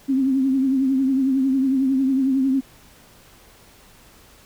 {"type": "tone with vibrato", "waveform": "sine", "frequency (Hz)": 266.4, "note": "C4", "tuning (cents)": 31, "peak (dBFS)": -16, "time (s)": [0.08, 2.61], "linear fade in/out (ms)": 20, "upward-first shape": "triangle", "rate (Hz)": 11, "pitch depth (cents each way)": 68, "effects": ["pink hiss -50 dBFS RMS until 4.45 s"]}